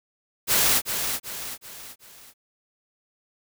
white noise with echo, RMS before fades -20 dBFS, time 0.47-0.82 s, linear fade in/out 50 ms, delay 380 ms, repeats 4, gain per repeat -7 dB, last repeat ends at 2.34 s, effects none

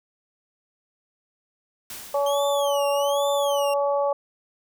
white noise with exponential decay, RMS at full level -35 dBFS, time 1.9-2.96 s, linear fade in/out 2 ms, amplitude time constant 230 ms
harmonic tone, 283.2 Hz, C#4, 37 cents sharp, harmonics 2 / 3 / 4, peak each -21 / -27 / -30 dBFS, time 2.14-4.13 s, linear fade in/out 5 ms
sawtooth tone with vibrato, 3136 Hz, G7, in tune, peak -28 dBFS, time 2.26-3.74 s, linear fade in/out 5 ms, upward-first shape sine, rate 1.2 Hz, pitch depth 210 cents each way
effects none

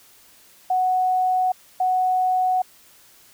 sine tone pair in turn, 740 / 740 Hz, F#5 / F#5, 0 / 0 cents, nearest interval unison, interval 0 cents, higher neither, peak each -17 dBFS, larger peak neither, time 0.7-1.52 / 1.8-2.62 s, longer neither, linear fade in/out 5 ms, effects white hiss -52 dBFS RMS until 3.33 s

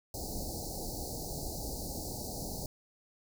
pink band-stop noise, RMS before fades -39 dBFS, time 0.14-2.66 s, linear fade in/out 2 ms, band 850 to 4200 Hz, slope 96 dB/octave, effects none

